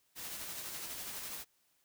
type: noise with tremolo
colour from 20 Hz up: white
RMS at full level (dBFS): -42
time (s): 0.15-1.45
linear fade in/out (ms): 50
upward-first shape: sine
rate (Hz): 12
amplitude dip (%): 30
effects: white hiss -74 dBFS RMS until 1.84 s

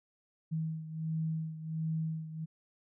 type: beating tone pair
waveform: sine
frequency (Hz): 159.4 / 160.8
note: D#3 / E3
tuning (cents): +42 / -43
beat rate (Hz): 1.4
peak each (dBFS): -34 / -39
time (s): 0.51-2.46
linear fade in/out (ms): 20
effects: none

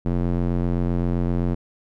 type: tone with band-pass filter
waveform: square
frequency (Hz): 43.86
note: F1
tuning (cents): +8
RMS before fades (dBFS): -22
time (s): 0.05-1.55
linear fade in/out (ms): 10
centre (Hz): 220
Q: 0.8
effects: none

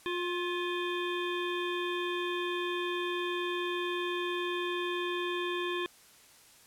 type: harmonic tone with a mistuned harmonic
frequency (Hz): 354.2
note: F4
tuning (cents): +24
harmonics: 1 / 3 / 5 / 7 / 9 / 10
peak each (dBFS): -33 / -38 / -40 / -41 / -43 / -43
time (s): 0.06-5.86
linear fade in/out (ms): 0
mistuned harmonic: 5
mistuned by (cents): -41
effects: white hiss -58 dBFS RMS until 6.66 s + low-pass 12000 Hz 12 dB/octave

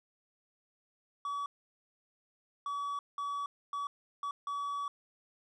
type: tone bursts at uneven times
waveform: triangle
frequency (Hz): 1139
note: C#6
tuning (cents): +47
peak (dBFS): -32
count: 6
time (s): 1.25-1.46 / 2.66-2.99 / 3.18-3.46 / 3.73-3.87 / 4.23-4.31 / 4.47-4.88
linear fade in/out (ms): 2
effects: resampled to 24000 Hz

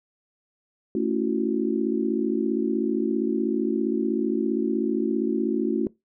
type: chord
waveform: sine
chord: F# minor seventh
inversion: first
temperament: just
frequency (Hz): 222 / 277.5 / 333 / 370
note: A3 / C#4 / E4 / F#4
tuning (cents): +16 / +2 / +18 / 0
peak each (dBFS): -27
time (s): 0.95-5.87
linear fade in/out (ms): 2
effects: noise-tail reverb RT60 0.2 s tail -22 dB re dry

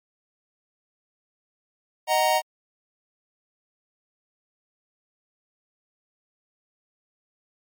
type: chord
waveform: square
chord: D# minor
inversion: none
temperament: just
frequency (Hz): 622.3 / 746.7 / 933.4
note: D#5 / F#5 / A#5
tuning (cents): 0 / +16 / +2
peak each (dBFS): -24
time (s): 2.07-2.42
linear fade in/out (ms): 50
effects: MP3 96 kbps

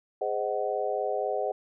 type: chord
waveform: sine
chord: Ab dominant seventh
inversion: none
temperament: just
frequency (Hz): 415.3 / 519.1 / 623 / 747.5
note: Ab4 / C5 / Eb5 / Gb5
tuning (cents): 0 / -14 / +2 / +17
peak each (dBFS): -32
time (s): 0.21-1.52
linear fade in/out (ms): 5
effects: none

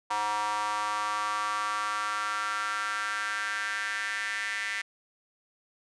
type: tone with high-pass filter sweep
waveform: square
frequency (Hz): 105.2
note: G#2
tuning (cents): +23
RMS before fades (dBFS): -31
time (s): 0.1-4.82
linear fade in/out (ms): 10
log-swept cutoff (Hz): 940 to 1900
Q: 4.6
effects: resampled to 22050 Hz

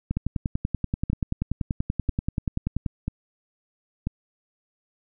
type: two click trains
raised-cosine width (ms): 5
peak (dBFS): -12 / -13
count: 29 / 5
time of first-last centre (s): 0.17-2.862 / 0.11-4.07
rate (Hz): 10.4 / 1.01
effects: none

